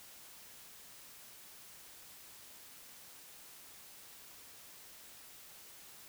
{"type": "silence", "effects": ["white hiss -55 dBFS RMS until 6.08 s"]}